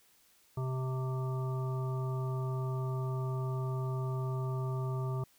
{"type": "harmonic tone", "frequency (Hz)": 130, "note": "C3", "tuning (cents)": -11, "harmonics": [1, 3, 5, 7, 9], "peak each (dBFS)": [-32, -42, -47, -48, -46], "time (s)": [0.57, 5.24], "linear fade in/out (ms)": 5, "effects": ["white hiss -66 dBFS RMS until 5.38 s"]}